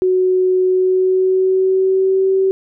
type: tone with pitch glide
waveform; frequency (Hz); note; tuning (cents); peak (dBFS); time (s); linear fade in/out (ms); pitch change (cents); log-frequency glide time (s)
sine; 370 to 382.8; F#4 to G4; 0 to -41; -11; 0.02-2.51; 0; +59; 0.65-2.29
effects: none